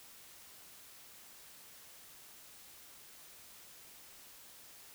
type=silence; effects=white hiss -56 dBFS RMS until 4.94 s